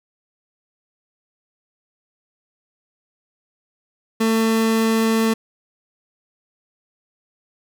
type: tone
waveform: 30% pulse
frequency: 223.8 Hz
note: A3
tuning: 30 cents sharp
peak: -13 dBFS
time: 4.2-5.34 s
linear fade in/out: 10 ms
effects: none